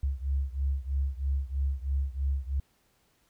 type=beating tone pair; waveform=sine; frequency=67.4 / 70.5 Hz; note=C#2 / C#2; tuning=-48 / +30 cents; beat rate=3.1 Hz; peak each=-29 / -31 dBFS; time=0.03-2.6 s; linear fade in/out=5 ms; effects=pink hiss -69 dBFS RMS until 3.29 s